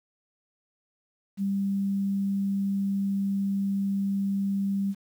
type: tone with quantisation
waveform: sine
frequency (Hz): 197.3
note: G3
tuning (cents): +11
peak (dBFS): -24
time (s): 1.37-4.95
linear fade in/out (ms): 50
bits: 9
effects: none